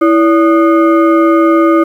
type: tone with frequency modulation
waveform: sine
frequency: 329.6 Hz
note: E4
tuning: in tune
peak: -5 dBFS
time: 0.01-1.84 s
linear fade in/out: 10 ms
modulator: 903 Hz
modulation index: 0.87
effects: 7-bit